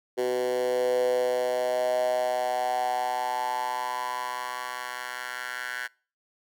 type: tone with high-pass filter sweep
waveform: 10% pulse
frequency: 125 Hz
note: B2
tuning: 21 cents sharp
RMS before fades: -28 dBFS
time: 0.17-5.88 s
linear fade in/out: 20 ms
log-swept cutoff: 410 to 1500 Hz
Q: 6.7
effects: noise-tail reverb RT60 0.4 s tail -26 dB re dry